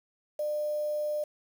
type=tone with quantisation; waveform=sine; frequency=600 Hz; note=D5; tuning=37 cents sharp; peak=-28 dBFS; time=0.39-1.24 s; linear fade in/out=5 ms; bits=8; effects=none